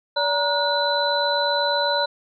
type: tone cluster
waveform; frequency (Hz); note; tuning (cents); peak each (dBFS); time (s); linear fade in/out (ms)
sine; 575 / 941 / 1452 / 4006; D5 / A#5 / F#6 / B7; -37 / +16 / -33 / +24; -23 / -24 / -27 / -24; 0.16-2.06; 10
effects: none

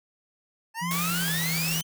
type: exponential sweep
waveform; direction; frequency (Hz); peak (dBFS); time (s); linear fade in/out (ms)
25% pulse; up; 880 to 3118; -26; 0.74-1.83; 50
type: tone with pitch glide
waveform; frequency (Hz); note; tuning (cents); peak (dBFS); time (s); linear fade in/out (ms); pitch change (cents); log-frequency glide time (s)
sine; 172 to 163.85; F3 to E3; -26 to -10; -29; 0.81-1.82; 20; -84; 1.23-1.3
type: noise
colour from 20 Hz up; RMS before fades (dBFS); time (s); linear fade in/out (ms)
white; -31; 0.91-1.81; 0
effects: none

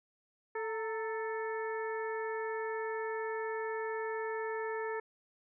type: harmonic tone with a mistuned harmonic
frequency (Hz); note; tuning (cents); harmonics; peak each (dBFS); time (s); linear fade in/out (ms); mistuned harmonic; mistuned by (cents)
440; A4; 0; 1 / 2 / 3 / 4 / 5; -36 / -41 / -46 / -43 / -50; 0.55-5; 5; 2; +69
effects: none

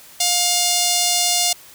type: tone with notch filter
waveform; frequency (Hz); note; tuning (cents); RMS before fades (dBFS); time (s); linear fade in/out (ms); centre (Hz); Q
5% pulse; 708; F5; +23; -18; 0.2-1.53; 5; 1500; 0.6
effects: white hiss -44 dBFS RMS until 1.74 s

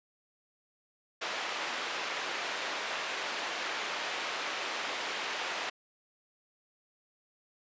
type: band-pass noise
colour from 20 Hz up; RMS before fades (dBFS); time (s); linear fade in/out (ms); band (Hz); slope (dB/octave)
white; -36; 1.21-5.7; 10; 430 to 2800; 12
effects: resampled to 16000 Hz

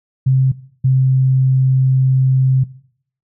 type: tone pair in turn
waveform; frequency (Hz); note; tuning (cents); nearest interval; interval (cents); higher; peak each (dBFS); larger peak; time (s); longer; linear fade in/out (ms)
sine; 131.8 / 131.26; C3 / C3; +13 / +6; unison; 7; first; -9; neither; 0.26-0.52 / 0.84-2.64; second; 10
effects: noise-tail reverb RT60 0.6 s tail -19 dB re dry

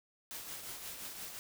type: noise with tremolo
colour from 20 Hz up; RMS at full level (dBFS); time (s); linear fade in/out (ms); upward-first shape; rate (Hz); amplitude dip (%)
white; -43; 0.31-1.39; 0; triangle; 5.7; 50
effects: none

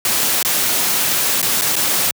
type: noise with dropouts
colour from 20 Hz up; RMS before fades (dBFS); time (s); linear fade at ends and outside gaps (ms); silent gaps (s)
white; -17; 0.05-2.11; 1; 0.428-0.449 / 1.416-1.427 / 1.612-1.619 / 1.756-1.764
effects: high-pass 100 Hz 12 dB/octave

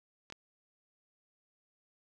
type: clicks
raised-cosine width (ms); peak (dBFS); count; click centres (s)
0.2; -30 / -25; 2; 0.301 / 0.324
effects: 10-bit

